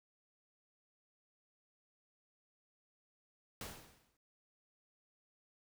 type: noise with exponential decay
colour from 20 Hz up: pink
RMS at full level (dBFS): -43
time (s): 3.61-4.17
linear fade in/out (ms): 2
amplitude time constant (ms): 120
effects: none